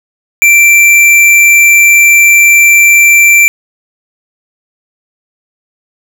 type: tone with hard clipping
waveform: sine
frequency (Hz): 2349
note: D7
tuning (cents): 0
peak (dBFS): -3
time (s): 0.42-3.48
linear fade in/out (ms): 0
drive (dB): 14
effects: none